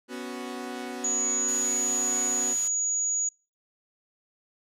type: chord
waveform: sawtooth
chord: B suspended second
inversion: none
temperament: equal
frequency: 246.9 / 277.2 / 370 Hz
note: B3 / C#4 / F#4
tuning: 0 / 0 / 0 cents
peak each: -33 / -36 / -34 dBFS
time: 0.08-2.56 s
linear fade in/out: 50 ms
type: tone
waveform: sine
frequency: 6800 Hz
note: G#8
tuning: 40 cents sharp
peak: -24 dBFS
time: 1.04-3.29 s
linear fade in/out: 5 ms
type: noise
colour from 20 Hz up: white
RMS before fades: -40 dBFS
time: 1.48-2.68 s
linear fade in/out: 5 ms
effects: noise-tail reverb RT60 0.3 s tail -22 dB re dry + low-pass 11000 Hz 12 dB/octave